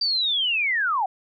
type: linear sweep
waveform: sine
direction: down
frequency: 4699 to 721 Hz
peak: -20 dBFS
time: 0.01-1.06 s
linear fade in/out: 5 ms
effects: none